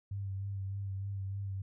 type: tone with vibrato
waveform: sine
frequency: 98 Hz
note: G2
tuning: in tune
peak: -35 dBFS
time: 0.11-1.62 s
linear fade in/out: 5 ms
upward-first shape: sine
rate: 3.3 Hz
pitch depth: 29 cents each way
effects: none